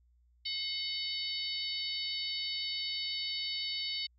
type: harmonic tone with a mistuned harmonic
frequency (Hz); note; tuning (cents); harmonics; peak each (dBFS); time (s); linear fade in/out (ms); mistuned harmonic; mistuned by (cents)
751; F#5; +26; 3 / 4 / 5 / 6 / 7; -43 / -41 / -39 / -37 / -49; 0.45-4.07; 10; 3; -74
effects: added 60 Hz sine -64 dBFS peak until 4.18 s